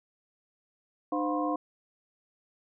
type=tone cluster; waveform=sine; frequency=302.5 / 515 / 712 / 997 / 1066 Hz; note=D#4 / C5 / F5 / B5 / C6; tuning=-49 / -28 / +33 / +16 / +32 cents; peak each=-30 / -35 / -33 / -39 / -34 dBFS; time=1.12-1.56 s; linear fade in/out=5 ms; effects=none